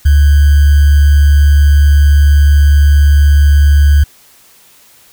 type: tone with sample-and-hold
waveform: sine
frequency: 72.2 Hz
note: D2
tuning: 29 cents flat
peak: -3 dBFS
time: 0.05-4.04 s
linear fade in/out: 10 ms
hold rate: 1575 Hz
effects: white hiss -44 dBFS RMS until 5.12 s